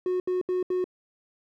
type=tone bursts; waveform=triangle; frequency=365.2 Hz; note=F#4; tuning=23 cents flat; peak=-21 dBFS; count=4; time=0.06-0.842 s; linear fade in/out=2 ms; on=140 ms; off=74 ms; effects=tanh soft clip ceiling -17 dBFS